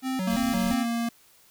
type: tone with vibrato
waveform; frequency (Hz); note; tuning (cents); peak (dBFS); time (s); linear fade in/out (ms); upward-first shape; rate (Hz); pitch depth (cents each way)
square; 220.9; A3; +7; -27; 0.02-0.86; 50; square; 2.9; 290
type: tone with pitch glide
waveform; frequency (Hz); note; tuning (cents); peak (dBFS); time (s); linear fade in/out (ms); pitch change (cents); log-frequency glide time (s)
square; 230 to 233.3; A#3 to A#3; -23 to +2; -26; 0.27-1.09; 5; +25; 0.42-0.73
type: band-stop noise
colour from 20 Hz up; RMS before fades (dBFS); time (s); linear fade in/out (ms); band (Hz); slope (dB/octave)
pink; -38; 0.3-0.74; 2; 390 to 2900; 48
effects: white hiss -58 dBFS RMS until 1.5 s